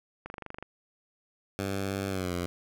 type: click train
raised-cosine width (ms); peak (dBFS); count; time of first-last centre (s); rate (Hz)
0.5; -24; 10; 0.26-0.626; 24.6
type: tone with pitch glide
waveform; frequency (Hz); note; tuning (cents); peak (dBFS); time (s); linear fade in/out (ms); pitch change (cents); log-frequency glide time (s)
10% pulse; 97.7 to 88.05; G2 to F2; -5 to +15; -22; 1.59-2.46; 0; -180; 2.09-2.33
effects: none